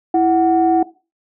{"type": "tone pair together", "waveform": "sine", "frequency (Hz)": [330.6, 742.2], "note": ["E4", "F#5"], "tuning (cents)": [5, 5], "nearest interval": "octave + major second", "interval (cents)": 1400, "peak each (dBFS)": -13, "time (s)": [0.14, 0.83], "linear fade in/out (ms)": 5, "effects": ["noise-tail reverb RT60 0.3 s tail -17 dB re dry", "tanh soft clip ceiling -4 dBFS"]}